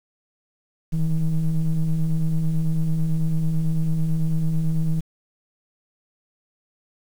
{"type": "ring-modulated tone", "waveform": "triangle", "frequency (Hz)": 77.78, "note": "D#2", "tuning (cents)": 0, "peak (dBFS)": -12, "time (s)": [0.92, 5.01], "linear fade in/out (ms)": 20, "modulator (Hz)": 82.3, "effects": ["tanh soft clip ceiling -9 dBFS", "8-bit"]}